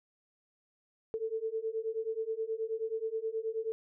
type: beating tone pair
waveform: sine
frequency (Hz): 440 / 449.4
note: A4 / A4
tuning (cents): 0 / +37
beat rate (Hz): 9.4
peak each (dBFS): -36 / -35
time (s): 1.14-3.72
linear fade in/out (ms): 0
effects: none